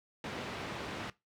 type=band-pass noise; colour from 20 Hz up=pink; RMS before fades=-41 dBFS; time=0.24-1.1 s; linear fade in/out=2 ms; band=130 to 3400 Hz; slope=12 dB/octave; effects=noise-tail reverb RT60 0.2 s tail -19 dB re dry